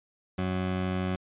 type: tone pair together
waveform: 20% pulse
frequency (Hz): 92.5 / 185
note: F#2 / F#3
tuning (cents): 0 / 0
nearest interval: octave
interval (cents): 1200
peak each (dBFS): -25 / -30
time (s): 0.38-1.16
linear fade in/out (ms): 5
effects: resampled to 8000 Hz